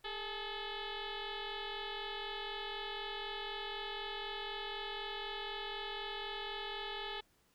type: tone with frequency modulation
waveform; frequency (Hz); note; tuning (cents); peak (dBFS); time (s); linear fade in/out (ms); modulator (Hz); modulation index
sine; 1306; E6; -17; -39; 0.04-7.21; 10; 428; 5.8
effects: pink hiss -72 dBFS RMS until 7.54 s